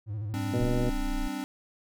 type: tone with vibrato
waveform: triangle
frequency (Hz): 105.4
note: G#2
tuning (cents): +26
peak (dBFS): -29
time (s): 0.06-0.68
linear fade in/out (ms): 50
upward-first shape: square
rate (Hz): 13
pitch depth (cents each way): 71
type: chord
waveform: square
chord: G suspended fourth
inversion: none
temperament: equal with one note detuned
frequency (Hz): 197.36 / 261.6 / 293.7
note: G3 / C4 / D4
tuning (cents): +12 / 0 / 0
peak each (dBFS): -41 / -36 / -36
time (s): 0.34-1.44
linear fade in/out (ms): 0
type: harmonic tone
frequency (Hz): 121.8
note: B2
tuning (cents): -24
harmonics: 1 / 2 / 3 / 4 / 5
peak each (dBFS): -29 / -32 / -34 / -35 / -36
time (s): 0.53-0.9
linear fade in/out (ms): 10
type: tone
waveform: sine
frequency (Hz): 28.74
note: A#0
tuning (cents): -24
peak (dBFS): -28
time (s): 0.6-1.28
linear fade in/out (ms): 10
effects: none